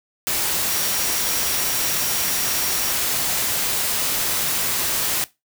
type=tone in noise; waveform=sine; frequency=5650 Hz; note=F8; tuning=19 cents sharp; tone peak=-31 dBFS; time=0.71-2.92 s; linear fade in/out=0 ms; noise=white; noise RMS=-22 dBFS; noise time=0.27-5.24 s; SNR=-12 dB; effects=noise-tail reverb RT60 0.2 s tail -18 dB re dry